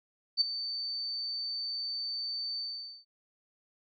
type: tone with ADSR envelope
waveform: sine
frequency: 4559 Hz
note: C#8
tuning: 48 cents sharp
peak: -20 dBFS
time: 0.37-3.05 s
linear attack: 40 ms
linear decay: 12 ms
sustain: -13 dB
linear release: 470 ms
effects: none